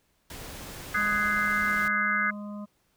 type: noise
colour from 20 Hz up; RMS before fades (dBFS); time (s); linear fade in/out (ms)
pink; -41; 0.3-1.88; 2
type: chord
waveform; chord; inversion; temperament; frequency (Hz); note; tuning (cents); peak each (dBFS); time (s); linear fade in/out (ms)
sine; Ab dominant seventh; second; just; 1245.9 / 1495.1 / 1661.2 / 2077; Eb6 / Gb6 / Ab6 / C7; +2 / +18 / 0 / -13; -29; 0.94-2.31; 10
type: harmonic tone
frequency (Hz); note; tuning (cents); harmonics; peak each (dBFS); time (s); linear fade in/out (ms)
206.5; G#3; -10; 1 / 3 / 5 / 6; -35 / -45 / -49 / -51; 0.96-2.66; 20
effects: pink hiss -70 dBFS RMS until 2.96 s